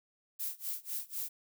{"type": "noise with tremolo", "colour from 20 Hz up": "violet", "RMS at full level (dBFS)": -36, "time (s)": [0.39, 1.29], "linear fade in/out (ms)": 10, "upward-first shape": "sine", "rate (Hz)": 4, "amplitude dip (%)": 95, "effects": []}